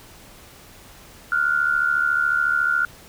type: tone pair together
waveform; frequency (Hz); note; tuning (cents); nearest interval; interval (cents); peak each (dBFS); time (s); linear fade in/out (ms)
sine; 1400 / 1474; F6 / F#6; +4 / -7; minor second; 89; -19 / -22; 1.32-2.85; 2
effects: pink hiss -46 dBFS RMS until 3.08 s